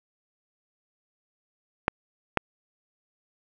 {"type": "clicks", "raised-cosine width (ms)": 0.5, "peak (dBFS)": -5, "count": 2, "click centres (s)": [1.881, 2.373], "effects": []}